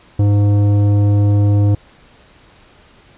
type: tone with tanh clipping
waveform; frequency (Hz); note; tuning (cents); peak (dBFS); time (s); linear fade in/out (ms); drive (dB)
sine; 102.3; G#2; -26; -11; 0.19-1.75; 5; 12
effects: pink hiss -47 dBFS RMS until 3.17 s + resampled to 8000 Hz